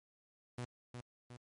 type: tone with echo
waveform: sawtooth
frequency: 122.5 Hz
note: B2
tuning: 14 cents flat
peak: -36 dBFS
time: 0.58-0.65 s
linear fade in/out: 5 ms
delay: 360 ms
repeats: 2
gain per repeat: -5 dB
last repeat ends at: 1.37 s
effects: MP3 48 kbps